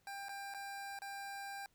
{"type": "tone with dropouts", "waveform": "25% pulse", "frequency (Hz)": 795, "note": "G5", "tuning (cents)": 24, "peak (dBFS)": -40, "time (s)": [0.07, 1.66], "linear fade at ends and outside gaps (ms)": 1, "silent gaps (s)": [[0.285, 0.292], [0.539, 0.546], [0.989, 1.019]], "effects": ["pink hiss -75 dBFS RMS until 1.74 s"]}